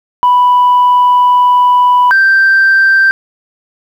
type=tone pair in turn; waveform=sine; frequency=987.8 / 1568 Hz; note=B5 / G6; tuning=0 / 0 cents; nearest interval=minor sixth; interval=800 cents; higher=second; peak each=-3 dBFS; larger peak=neither; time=0.23-2.11 / 2.11-3.11 s; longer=first; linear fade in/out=0 ms; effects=tanh soft clip ceiling -2 dBFS + 7-bit